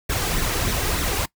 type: noise with flanger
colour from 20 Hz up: pink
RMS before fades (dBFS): -23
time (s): 0.09-1.26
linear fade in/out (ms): 10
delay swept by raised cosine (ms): 0.49 to 2.59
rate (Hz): 3.3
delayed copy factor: +0.55
effects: noise-tail reverb RT60 0.1 s tail -21 dB re dry